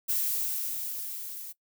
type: noise with level ramp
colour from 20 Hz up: violet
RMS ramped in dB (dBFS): -27 to -41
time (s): 0.08-1.53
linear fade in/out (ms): 20
effects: noise-tail reverb RT60 0.1 s tail -20 dB re dry